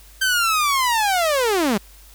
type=linear sweep; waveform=sawtooth; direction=down; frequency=1568 to 185 Hz; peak=-13 dBFS; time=0.21-1.78 s; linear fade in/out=10 ms; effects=added 50 Hz sine -45 dBFS peak until 2.14 s + white hiss -49 dBFS RMS until 2.14 s